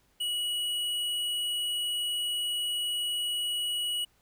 sine tone with hard clipping, 2921 Hz, F#7, 23 cents flat, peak -30 dBFS, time 0.2-4.05 s, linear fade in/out 10 ms, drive 11 dB, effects pink hiss -68 dBFS RMS until 4.21 s

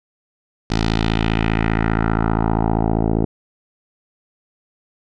10% pulse tone with low-pass filter sweep, 55.1 Hz, A1, 3 cents sharp, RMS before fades -18 dBFS, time 0.7-3.25 s, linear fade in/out 5 ms, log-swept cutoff 5100 to 510 Hz, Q 2, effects none

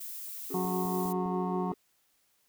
violet noise, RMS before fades -41 dBFS, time 0-1.13 s, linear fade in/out 10 ms
triangle chord, C# suspended fourth, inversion none, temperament equal, 277.2 / 370 / 415.3 Hz, C#4 / F#4 / G#4, 0 / 0 / 0 cents, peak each -39 dBFS, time 0.5-1.74 s, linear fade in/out 5 ms
harmonic tone, 182.5 Hz, F#3, 24 cents flat, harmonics 1 / 2 / 4 / 5 / 6, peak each -32 / -35 / -38 / -39 / -40 dBFS, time 0.54-1.72 s, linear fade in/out 2 ms
click train, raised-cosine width 2 ms, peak -34 dBFS, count 4, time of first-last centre 0.65-1.26 s, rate 4.92 Hz
effects white hiss -71 dBFS RMS until 2.48 s

